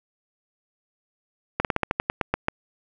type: slowing click train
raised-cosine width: 0.5 ms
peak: -6 dBFS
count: 11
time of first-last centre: 1.6-2.484 s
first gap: 48 ms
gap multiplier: 1.13
effects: none